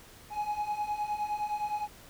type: beating tone pair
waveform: triangle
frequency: 830.6 / 840.3 Hz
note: G#5 / G#5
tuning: 0 / +20 cents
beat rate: 9.7 Hz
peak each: -34 / -30 dBFS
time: 0.3-1.88 s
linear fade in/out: 50 ms
effects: pink hiss -53 dBFS RMS until 2.09 s